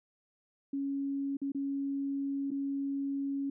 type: tone with dropouts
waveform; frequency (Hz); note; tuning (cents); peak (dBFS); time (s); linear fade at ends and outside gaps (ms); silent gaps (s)
sine; 277.2; C#4; 0; -31; 0.73-3.5; 5; 1.37-1.416 / 1.52-1.547 / 2.507-2.514
effects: none